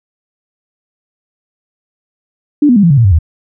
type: tone with pitch steps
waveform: sine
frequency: 293.8 / 244.2 / 203 / 168.74 / 140.27 / 116.59 / 96.92 / 80.56 Hz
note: D4 / B3 / G#3 / E3 / C#3 / A#2 / G2 / E2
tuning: +1 / -19 / -39 / +41 / +21 / +1 / -19 / -39 cents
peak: -4 dBFS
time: 2.62-3.188 s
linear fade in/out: 5 ms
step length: 71 ms
effects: none